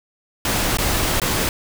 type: noise with dropouts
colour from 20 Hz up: pink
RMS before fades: -20 dBFS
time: 0.45-1.49 s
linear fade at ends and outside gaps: 1 ms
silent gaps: 0.771-0.785 / 1.199-1.217 s
effects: none